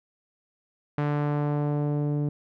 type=tone with low-pass filter sweep; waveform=sawtooth; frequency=146.83 Hz; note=D3; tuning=in tune; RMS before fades=-26 dBFS; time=0.98-2.29 s; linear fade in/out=2 ms; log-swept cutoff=1800 to 360 Hz; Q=0.89; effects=none